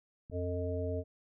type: click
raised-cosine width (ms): 5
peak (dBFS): -36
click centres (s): 0.299
type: harmonic tone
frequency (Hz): 89.1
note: F2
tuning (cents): +35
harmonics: 1 / 3 / 5 / 7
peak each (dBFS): -35 / -41 / -38 / -39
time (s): 0.31-1.04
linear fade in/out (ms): 50
effects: none